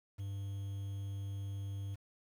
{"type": "tone with quantisation", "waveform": "triangle", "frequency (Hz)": 99, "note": "G2", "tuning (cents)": 18, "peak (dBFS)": -36, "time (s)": [0.18, 1.96], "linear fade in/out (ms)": 20, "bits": 10, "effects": []}